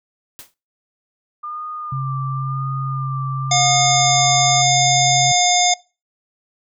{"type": "noise with exponential decay", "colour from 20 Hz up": "white", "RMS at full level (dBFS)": -33, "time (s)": [0.39, 0.54], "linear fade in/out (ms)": 0, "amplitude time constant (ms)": 32}
{"type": "tone with vibrato", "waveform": "sine", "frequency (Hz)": 1200, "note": "D6", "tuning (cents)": 37, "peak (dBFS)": -26, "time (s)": [1.43, 4.62], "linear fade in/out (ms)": 10, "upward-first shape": "sine", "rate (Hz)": 0.95, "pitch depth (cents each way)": 43}
{"type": "tone", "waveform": "sine", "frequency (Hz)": 133.7, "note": "C3", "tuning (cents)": 38, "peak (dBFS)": -21, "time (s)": [1.92, 5.32], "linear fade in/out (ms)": 5}
{"type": "harmonic tone", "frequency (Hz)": 716, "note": "F5", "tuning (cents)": 43, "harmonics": [1, 3, 5, 7, 9, 10], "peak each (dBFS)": [-17, -23, -20, -23, -20, -22], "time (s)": [3.51, 5.74], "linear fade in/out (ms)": 5}
{"effects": ["noise-tail reverb RT60 0.3 s tail -22 dB re dry"]}